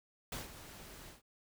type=noise with ADSR envelope; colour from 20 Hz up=pink; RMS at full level=-40 dBFS; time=0.32-1.22 s; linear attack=4 ms; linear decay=150 ms; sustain=-12 dB; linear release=140 ms; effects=none